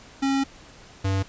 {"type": "tone pair in turn", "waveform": "square", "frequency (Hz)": [272.3, 96.66], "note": ["C#4", "G2"], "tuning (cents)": [-31, -24], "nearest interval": "octave + tritone", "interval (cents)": 1793, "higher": "first", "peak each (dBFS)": [-21, -22], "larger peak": "first", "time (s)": [[0.22, 0.44], [1.04, 1.23]], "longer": "first", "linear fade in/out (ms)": 10, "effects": ["pink hiss -48 dBFS RMS until 1.28 s", "resampled to 16000 Hz"]}